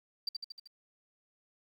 sine tone with echo, 4686 Hz, D8, 5 cents flat, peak -29 dBFS, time 0.27-0.29 s, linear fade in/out 5 ms, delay 77 ms, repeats 5, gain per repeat -4 dB, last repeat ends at 0.675 s, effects tanh soft clip ceiling -28 dBFS + 11-bit

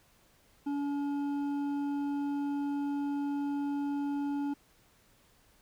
sine tone with hard clipping, 284.9 Hz, C#4, 48 cents sharp, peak -32 dBFS, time 0.66-4.54 s, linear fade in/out 10 ms, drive 7 dB, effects pink hiss -65 dBFS RMS until 5.61 s

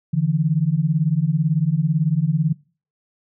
sine beating tone pair, 146.83 / 164.83 Hz, D3 / E3, 0 / 0 cents, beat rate 18 Hz, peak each -19 dBFS, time 0.13-2.53 s, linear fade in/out 10 ms, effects noise-tail reverb RT60 0.4 s tail -24 dB re dry

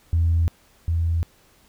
sine tone pair in turn, 83.3 / 83.3 Hz, E2 / E2, +19 / +19 cents, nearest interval unison, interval 0 cents, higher neither, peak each -15 / -18 dBFS, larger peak first, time 0.13-0.48 / 0.88-1.23 s, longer neither, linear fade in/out 0 ms, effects tanh soft clip ceiling -12 dBFS + pink hiss -57 dBFS RMS until 1.68 s

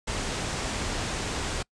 pink low-pass noise, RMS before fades -31 dBFS, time 0.07-1.63 s, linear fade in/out 10 ms, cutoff 8900 Hz, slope 48 dB/octave, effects noise-tail reverb RT60 0.1 s tail -26 dB re dry

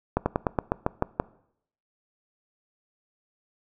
slowing click train, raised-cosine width 1 ms, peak -8 dBFS, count 9, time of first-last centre 0.17-1.199 s, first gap 90 ms, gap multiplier 1.1, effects noise-tail reverb RT60 0.7 s tail -21 dB re dry

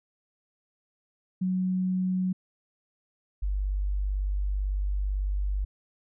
sine tone pair in turn, 185 / 49 Hz, F#3 / G1, 0 / 0 cents, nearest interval octave + major seventh, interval 2300 cents, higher first, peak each -24 / -25 dBFS, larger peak first, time 1.41-2.33 / 3.42-5.65 s, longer second, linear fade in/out 10 ms, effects none

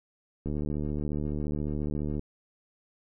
click train, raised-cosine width 3 ms, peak -20 dBFS, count 130, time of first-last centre 0.46-2.194 s, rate 74.4 Hz, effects none

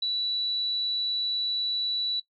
sine tone, 3944 Hz, B7, 3 cents flat, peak -25 dBFS, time 0.02-2.2 s, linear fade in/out 5 ms, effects noise-tail reverb RT60 0.1 s tail -18 dB re dry

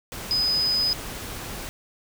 sine tone in noise, 5010 Hz, D#8, 11 cents sharp, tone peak -20 dBFS, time 0.31-0.93 s, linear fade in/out 0 ms, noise pink, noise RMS -35 dBFS, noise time 0.12-1.69 s, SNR +12 dB, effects none

